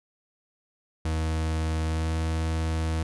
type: tone with pitch glide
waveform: 40% pulse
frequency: 79.6 to 80.43 Hz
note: D#2 to E2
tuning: +40 to -42 cents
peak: -24 dBFS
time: 1.05-3.03 s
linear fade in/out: 5 ms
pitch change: +18 cents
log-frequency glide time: 1.84-2.09 s
effects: resampled to 24000 Hz